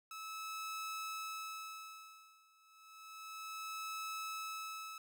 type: tone with tremolo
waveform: sawtooth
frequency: 1300 Hz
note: E6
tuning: 24 cents flat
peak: -37 dBFS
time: 0.11-4.98 s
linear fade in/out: 2 ms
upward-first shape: sine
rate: 0.31 Hz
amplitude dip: 95%
effects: none